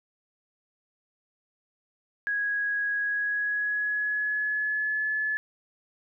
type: tone with pitch glide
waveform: sine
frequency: 1658 to 1720.4 Hz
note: G#6 to A6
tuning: -3 to -39 cents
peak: -25 dBFS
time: 2.27-5.37 s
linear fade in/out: 0 ms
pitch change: +64 cents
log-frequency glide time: 2.99-5.08 s
effects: none